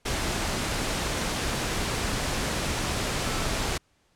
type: tone in noise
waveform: sine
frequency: 1328 Hz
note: E6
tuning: 12 cents sharp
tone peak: -39 dBFS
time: 3.24-3.47 s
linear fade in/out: 10 ms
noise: pink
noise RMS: -28 dBFS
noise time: 0.05-3.78 s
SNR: -14 dB
effects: pink hiss -67 dBFS RMS until 4.15 s + low-pass 9000 Hz 12 dB/octave